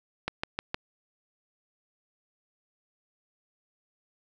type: click train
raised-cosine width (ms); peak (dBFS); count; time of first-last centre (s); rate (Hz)
0.3; -13; 4; 0.28-0.744; 6.46
effects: none